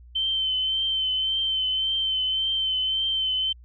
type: tone with vibrato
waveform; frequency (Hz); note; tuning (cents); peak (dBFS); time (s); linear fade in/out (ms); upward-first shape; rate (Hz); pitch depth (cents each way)
sine; 3087; G7; -27; -22; 0.15-3.53; 10; triangle; 1.8; 32
effects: added 60 Hz sine -45 dBFS peak until 3.64 s